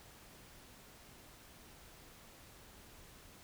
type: silence
effects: pink hiss -58 dBFS RMS until 3.43 s